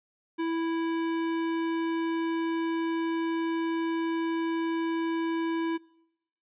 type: tone with hard clipping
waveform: sine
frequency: 329.6 Hz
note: E4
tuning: in tune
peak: -29 dBFS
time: 0.38-5.78 s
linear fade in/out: 20 ms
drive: 17 dB
effects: noise-tail reverb RT60 0.9 s tail -25 dB re dry + resampled to 8000 Hz